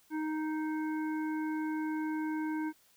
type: harmonic tone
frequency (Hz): 311.1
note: D#4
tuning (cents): 0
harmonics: 1 / 3 / 5 / 7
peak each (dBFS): -32 / -42 / -45 / -51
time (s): 0.1-2.73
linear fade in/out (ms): 50
effects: white hiss -66 dBFS RMS until 2.96 s